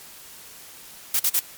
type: noise bursts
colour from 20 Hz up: blue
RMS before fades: -20 dBFS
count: 3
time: 1.14-1.395 s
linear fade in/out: 5 ms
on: 55 ms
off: 45 ms
effects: white hiss -44 dBFS RMS until 1.57 s + MP3 96 kbps